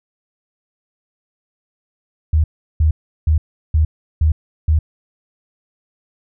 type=tone bursts; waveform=sine; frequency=77.78 Hz; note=D#2; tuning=in tune; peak=-10 dBFS; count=6; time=2.33-4.79 s; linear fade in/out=5 ms; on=110 ms; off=360 ms; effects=none